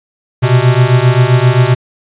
square beating tone pair, 121.5 / 129.1 Hz, B2 / C3, -28 / -23 cents, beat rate 7.6 Hz, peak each -10 dBFS, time 0.42-1.75 s, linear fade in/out 20 ms, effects resampled to 8000 Hz + 7-bit

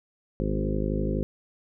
harmonic tone with a mistuned harmonic, 52 Hz, G#1, 3 cents sharp, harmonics 1 / 2 / 3 / 4 / 5 / 6 / 7 / 8 / 9 / 10, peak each -29 / -35 / -32 / -32 / -35 / -36 / -34 / -36 / -42 / -36 dBFS, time 0.4-1.23 s, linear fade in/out 0 ms, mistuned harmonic 5, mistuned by -15 cents, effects none

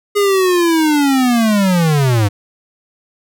square linear sweep, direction down, 414.1 to 98 Hz, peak -11 dBFS, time 0.15-2.29 s, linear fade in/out 20 ms, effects none

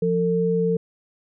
sine tone pair together, 174.53 / 450.6 Hz, F3 / A4, -1 / +41 cents, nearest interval octave + major third, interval 1642 cents, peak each -22 / -20 dBFS, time 0.02-0.77 s, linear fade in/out 5 ms, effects none

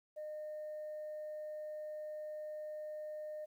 sine tone, 610 Hz, D#5, 34 cents flat, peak -40 dBFS, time 0.16-3.46 s, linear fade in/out 20 ms, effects tanh soft clip ceiling -39 dBFS + 12-bit

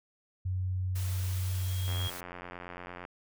sine tone, 92.5 Hz, F#2, in tune, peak -29 dBFS, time 0.45-2.08 s, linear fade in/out 10 ms
white noise, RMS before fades -44 dBFS, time 0.95-2.21 s, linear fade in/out 10 ms
sine tone with exponential growth, 3264 Hz, G#7, 31 cents flat, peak -34 dBFS, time 1.08-2.1 s, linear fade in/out 5 ms, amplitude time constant 220 ms
click train, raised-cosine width 0.5 ms, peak -27 dBFS, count 105, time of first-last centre 1.88-3.051 s, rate 88.8 Hz
effects none

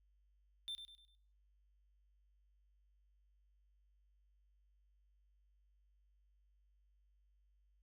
triangle tone with echo, 3562 Hz, A7, 21 cents sharp, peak -40 dBFS, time 0.68-0.75 s, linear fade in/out 0 ms, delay 100 ms, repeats 4, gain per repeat -8 dB, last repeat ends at 1.15 s, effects noise-tail reverb RT60 0.7 s tail -20 dB re dry + added 50 Hz sine -70 dBFS peak until 7.82 s

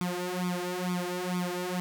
sawtooth tone with flanger, 179.5 Hz, F3, 48 cents sharp, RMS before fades -32 dBFS, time 0.01-1.8 s, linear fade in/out 0 ms, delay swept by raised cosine 0.85 to 3.45 ms, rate 2.2 Hz, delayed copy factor +1, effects 10-bit

